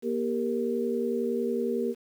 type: tone cluster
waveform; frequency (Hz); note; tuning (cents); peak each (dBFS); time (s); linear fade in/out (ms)
sine; 237.6 / 396 / 466.9; A#3 / G4 / A#4; +33 / +18 / +3; -30; 0.02-1.95; 50
effects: 9-bit